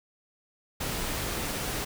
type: noise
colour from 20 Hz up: pink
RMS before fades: -32 dBFS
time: 0.8-1.85 s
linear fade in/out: 10 ms
effects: none